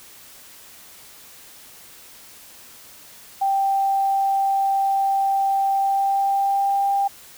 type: tone with pitch glide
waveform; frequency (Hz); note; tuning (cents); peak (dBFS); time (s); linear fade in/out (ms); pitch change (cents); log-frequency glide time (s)
sine; 784 to 794.5; G5 to G5; 0 to +23; -17; 3.41-7.08; 10; +23; 5.71-6.87
effects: white hiss -45 dBFS RMS until 7.37 s